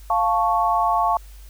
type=chord; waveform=sine; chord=F augmented; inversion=none; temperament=equal; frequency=698.5 / 880 / 1108.7 Hz; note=F5 / A5 / C#6; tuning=0 / 0 / 0 cents; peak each=-21 dBFS; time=0.1-1.17 s; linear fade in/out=2 ms; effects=added 50 Hz sine -39 dBFS peak until 1.49 s + white hiss -52 dBFS RMS until 1.49 s